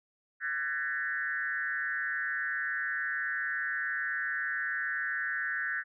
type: tone with frequency modulation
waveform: sine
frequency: 1661.2 Hz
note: G#6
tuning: in tune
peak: -30 dBFS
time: 0.4-5.84 s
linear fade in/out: 50 ms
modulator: 147 Hz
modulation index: 1.5
effects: none